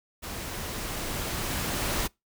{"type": "noise with level ramp", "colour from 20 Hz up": "pink", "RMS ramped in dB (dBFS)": [-37, -28], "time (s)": [0.22, 2.08], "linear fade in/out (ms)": 20, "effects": ["noise-tail reverb RT60 0.2 s tail -25 dB re dry"]}